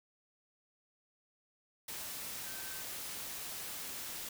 sine tone in noise, 1547 Hz, G6, 23 cents flat, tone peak -52 dBFS, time 2.46-2.82 s, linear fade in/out 5 ms, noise white, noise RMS -43 dBFS, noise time 1.88-4.29 s, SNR -12 dB, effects none

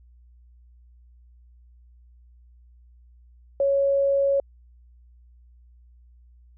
sine tone, 554.4 Hz, C#5, in tune, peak -18 dBFS, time 3.6-4.4 s, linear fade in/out 2 ms, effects added 60 Hz sine -50 dBFS peak until 6.57 s

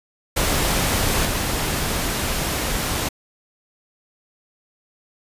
pink noise with level steps, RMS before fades -20 / -23 dBFS, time 0.36-3.09 s, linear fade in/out 10 ms, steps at 1.25 s, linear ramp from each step 2 ms, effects resampled to 32000 Hz

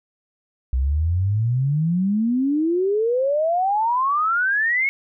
sine exponential sweep, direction up, 61.74 to 2217 Hz, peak -17 dBFS, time 0.73-4.89 s, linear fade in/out 0 ms, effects none

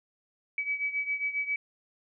sine beating tone pair, 2282 / 2289.4 Hz, C#7 / D7, +50 / -45 cents, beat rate 7.4 Hz, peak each -30 / -34 dBFS, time 0.58-1.56 s, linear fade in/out 2 ms, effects none

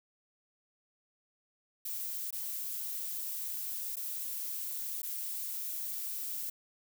violet noise with dropouts, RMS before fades -38 dBFS, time 1.85-6.5 s, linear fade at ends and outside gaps 5 ms, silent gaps 2.307-2.326 / 3.958-3.967 / 5.019-5.03 s, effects none

